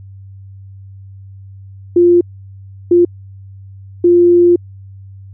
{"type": "tone bursts at uneven times", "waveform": "sine", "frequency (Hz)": 349.2, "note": "F4", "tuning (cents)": 0, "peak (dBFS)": -5, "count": 3, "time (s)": [[1.96, 2.21], [2.91, 3.05], [4.04, 4.56]], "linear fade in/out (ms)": 5, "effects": ["added 97 Hz sine -32 dBFS peak until 5.33 s"]}